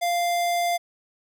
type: tone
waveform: square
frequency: 696 Hz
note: F5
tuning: 6 cents flat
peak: -22 dBFS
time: 0.01-0.78 s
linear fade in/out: 20 ms
effects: none